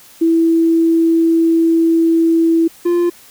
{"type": "tone pair in turn", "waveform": ["sine", "triangle"], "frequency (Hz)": [329.6, 347.5], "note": ["E4", "F4"], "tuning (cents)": [0, -9], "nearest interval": "minor second", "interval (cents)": 91, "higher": "second", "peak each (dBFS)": -9, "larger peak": "neither", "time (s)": [[0.21, 2.68], [2.85, 3.1]], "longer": "first", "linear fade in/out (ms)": 10, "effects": ["white hiss -43 dBFS RMS until 3.3 s"]}